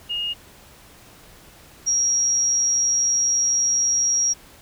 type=tone pair in turn; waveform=sine; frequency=2852 / 5656 Hz; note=F7 / F8; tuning=+36 / +21 cents; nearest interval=octave; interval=1185 cents; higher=second; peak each=-23 / -17 dBFS; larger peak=second; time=0.09-0.34 / 1.86-4.34 s; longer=second; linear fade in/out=20 ms; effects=pink hiss -48 dBFS RMS until 4.61 s